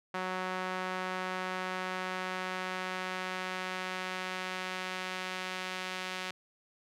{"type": "tone with band-pass filter sweep", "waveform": "sawtooth", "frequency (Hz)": 185, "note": "F#3", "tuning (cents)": 0, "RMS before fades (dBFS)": -37, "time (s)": [0.14, 6.31], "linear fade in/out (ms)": 5, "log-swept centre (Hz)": [1300, 2700], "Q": 0.89, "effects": []}